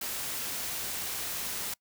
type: noise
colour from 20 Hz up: white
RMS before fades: -35 dBFS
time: 0.01-1.74 s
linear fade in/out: 5 ms
effects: noise-tail reverb RT60 0.1 s tail -25 dB re dry